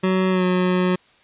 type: tone with pitch glide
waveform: 25% pulse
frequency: 187.1 to 182.19 Hz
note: F#3 to F#3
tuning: +20 to -26 cents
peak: -13 dBFS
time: 0.03-0.96 s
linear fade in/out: 10 ms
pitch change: -46 cents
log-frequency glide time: 0.3-0.44 s
effects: white hiss -55 dBFS RMS until 1.23 s + resampled to 8000 Hz